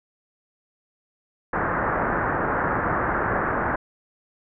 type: low-pass noise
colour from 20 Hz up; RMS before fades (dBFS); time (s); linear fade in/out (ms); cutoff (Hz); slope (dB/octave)
white; -24; 1.53-3.76; 5; 1700; 48
effects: none